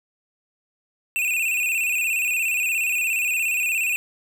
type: tone with vibrato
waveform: square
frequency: 2578 Hz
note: E7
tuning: 39 cents flat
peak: -21 dBFS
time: 1.16-3.96 s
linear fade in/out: 0 ms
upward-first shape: square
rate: 17 Hz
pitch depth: 71 cents each way
effects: none